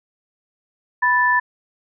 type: tone pair together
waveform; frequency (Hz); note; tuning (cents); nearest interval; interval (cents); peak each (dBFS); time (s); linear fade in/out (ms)
sine; 987.2 / 1757; B5 / A6; -1 / -3; minor seventh; 998; -17 / -16; 1.02-1.4; 10
effects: none